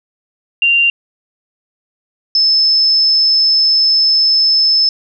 sine tone pair in turn, 2777 / 5242 Hz, F7 / E8, -10 / -11 cents, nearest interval major seventh, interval 1099 cents, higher second, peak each -8 / -8 dBFS, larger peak neither, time 0.62-0.9 / 2.35-4.89 s, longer second, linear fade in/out 2 ms, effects none

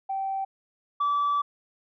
sine tone pair in turn, 776 / 1154.7 Hz, G5 / D6, -18 / -30 cents, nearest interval perfect fifth, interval 688 cents, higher second, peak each -26 / -20 dBFS, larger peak second, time 0.09-0.45 / 1-1.42 s, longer second, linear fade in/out 10 ms, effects tanh soft clip ceiling -20 dBFS

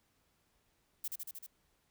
violet noise with echo, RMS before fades -38 dBFS, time 1.04-1.08 s, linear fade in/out 5 ms, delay 77 ms, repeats 5, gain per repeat -2 dB, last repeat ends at 1.465 s, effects pink hiss -75 dBFS RMS until 1.9 s

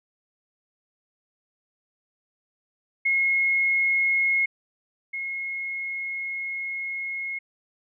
sine tone pair in turn, 2163 / 2163 Hz, C#7 / C#7, -43 / -43 cents, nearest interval unison, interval 0 cents, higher neither, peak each -19 / -28 dBFS, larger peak first, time 3.05-4.46 / 5.13-7.39 s, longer second, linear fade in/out 10 ms, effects none

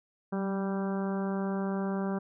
harmonic tone with a mistuned harmonic, 195.5 Hz, G3, 4 cents flat, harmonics 1 / 2 / 3 / 4 / 5 / 6 / 7 / 8, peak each -30 / -36 / -40 / -42 / -44 / -46 / -47 / -48 dBFS, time 0.32-2.19 s, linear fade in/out 10 ms, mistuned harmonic 1, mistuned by -26 cents, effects none

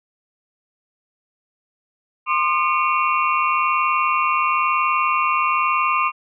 sine tone cluster, 1051 / 1212 / 2240 / 2428 / 2727 Hz, C6 / D#6 / C#7 / D#7 / F7, +7 / -46 / +18 / -43 / -42 cents, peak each -20 / -20 / -28 / -28 / -25 dBFS, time 2.26-6.12 s, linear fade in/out 50 ms, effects none

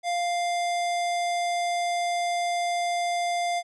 square tone, 698.5 Hz, F5, in tune, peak -25 dBFS, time 0.03-3.63 s, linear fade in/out 50 ms, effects resampled to 22050 Hz

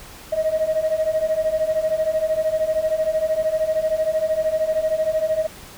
sine beating tone pair, 622.3 / 635.3 Hz, D#5 / D#5, 0 / +36 cents, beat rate 13 Hz, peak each -21 / -19 dBFS, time 0.32-5.47 s, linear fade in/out 10 ms, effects tanh soft clip ceiling -13 dBFS + pink hiss -41 dBFS RMS until 5.77 s

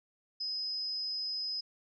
sine tone with amplitude modulation, 5060 Hz, D#8, 28 cents sharp, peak -31 dBFS, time 0.4-1.61 s, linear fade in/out 10 ms, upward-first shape sine, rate 247 Hz, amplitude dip 50%, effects none

